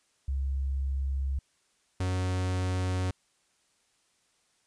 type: tone pair in turn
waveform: sine / 45% pulse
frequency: 67.7 / 92.14 Hz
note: C#2 / F#2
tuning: -40 / -7 cents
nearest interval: perfect fourth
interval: 533 cents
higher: second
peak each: -27 dBFS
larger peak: neither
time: 0.28-1.39 / 2-3.11 s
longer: neither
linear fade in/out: 5 ms
effects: white hiss -70 dBFS RMS until 4.66 s + resampled to 22050 Hz